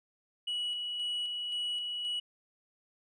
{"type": "tone with tremolo", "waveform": "sine", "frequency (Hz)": 2930, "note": "F#7", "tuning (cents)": -18, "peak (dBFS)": -29, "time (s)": [0.47, 2.2], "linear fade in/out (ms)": 10, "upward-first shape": "square", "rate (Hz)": 1.9, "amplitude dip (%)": 35, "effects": ["tanh soft clip ceiling -30 dBFS"]}